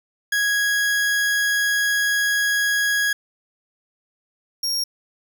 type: tone pair in turn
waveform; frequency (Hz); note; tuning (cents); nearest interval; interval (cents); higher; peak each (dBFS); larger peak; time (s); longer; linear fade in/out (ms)
40% pulse; 1657 / 5573; G#6 / F8; -4 / -5; octave + major sixth; 2099; second; -17 / -20; first; 0.32-3.13 / 4.63-4.84; first; 5
effects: none